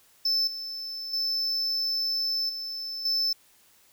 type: tone with level steps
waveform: triangle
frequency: 5274 Hz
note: E8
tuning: in tune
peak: -21 / -32 / -24 / -31 / -22 dBFS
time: 0.25-3.33 s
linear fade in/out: 5 ms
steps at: 0.47 / 1.13 / 2.49 / 3.05 s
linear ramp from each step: 5 ms
effects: white hiss -60 dBFS RMS until 3.92 s